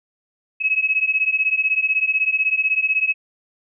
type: beating tone pair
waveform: sine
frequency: 2556 / 2572 Hz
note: D#7 / E7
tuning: +46 / -43 cents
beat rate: 16 Hz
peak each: -20 / -19 dBFS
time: 0.6-3.14 s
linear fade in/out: 20 ms
effects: none